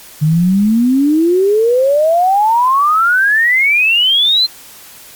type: exponential sweep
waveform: sine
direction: up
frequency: 148.5 to 4186 Hz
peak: -8 dBFS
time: 0.21-4.47 s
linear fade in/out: 20 ms
effects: white hiss -37 dBFS RMS until 5.15 s + Opus 48 kbps